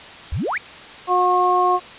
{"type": "exponential sweep", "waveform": "sine", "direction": "up", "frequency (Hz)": [58.6, 2489], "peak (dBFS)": -20, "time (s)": [0.32, 0.58], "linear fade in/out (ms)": 5}
{"type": "harmonic tone", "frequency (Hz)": 361.6, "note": "F#4", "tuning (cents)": -40, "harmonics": [1, 2, 3], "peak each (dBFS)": [-21, -18, -17], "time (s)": [1.07, 1.8], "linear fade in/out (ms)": 50}
{"effects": ["white hiss -38 dBFS RMS until 1.98 s", "resampled to 8000 Hz"]}